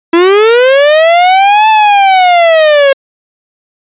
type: linear two-way sweep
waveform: 45% pulse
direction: up then down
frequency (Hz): 328.6 to 880 to 540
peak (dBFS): -3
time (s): 0.13-2.93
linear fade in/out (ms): 5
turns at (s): 1.69
effects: resampled to 8000 Hz